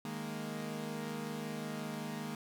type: chord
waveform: sawtooth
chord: D# suspended fourth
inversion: none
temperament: equal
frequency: 155.56 / 207.7 / 233.1 Hz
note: D#3 / G#3 / A#3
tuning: 0 / 0 / 0 cents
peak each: -40 / -39 / -38 dBFS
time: 0.05-2.35 s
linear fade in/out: 2 ms
effects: none